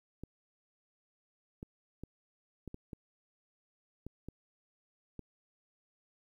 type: clicks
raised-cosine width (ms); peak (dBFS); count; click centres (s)
3; -30; 9; 0.236 / 1.629 / 2.036 / 2.677 / 2.744 / 2.932 / 4.066 / 4.286 / 5.193
effects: 11-bit